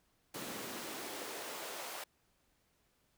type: noise with high-pass filter sweep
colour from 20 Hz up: pink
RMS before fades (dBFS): -44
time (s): 0.34-2.04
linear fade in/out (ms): 5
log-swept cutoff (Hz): 210 to 660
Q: 1.3
effects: pink hiss -75 dBFS RMS until 3.17 s